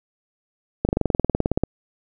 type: slowing click train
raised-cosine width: 2 ms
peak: -5 dBFS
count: 17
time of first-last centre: 0.85-1.636 s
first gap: 39 ms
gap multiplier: 1.03
effects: none